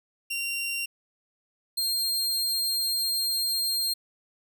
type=tone pair in turn; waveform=sawtooth; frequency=2762 / 4202 Hz; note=F7 / C8; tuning=-20 / +7 cents; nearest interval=perfect fifth; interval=727 cents; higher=second; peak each=-25 / -22 dBFS; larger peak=second; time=0.3-0.86 / 1.77-3.94 s; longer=second; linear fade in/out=10 ms; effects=none